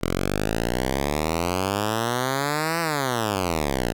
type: exponential two-way sweep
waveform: 5% pulse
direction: up then down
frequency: 42.24 to 170 to 55.5 Hz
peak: -11 dBFS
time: 0.01-3.93 s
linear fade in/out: 20 ms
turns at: 2.8 s
effects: none